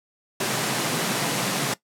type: high-pass noise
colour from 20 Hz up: pink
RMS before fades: -25 dBFS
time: 0.4-1.74 s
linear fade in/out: 5 ms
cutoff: 120 Hz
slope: 96 dB/octave
effects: noise-tail reverb RT60 0.1 s tail -18 dB re dry + low-pass 12000 Hz 12 dB/octave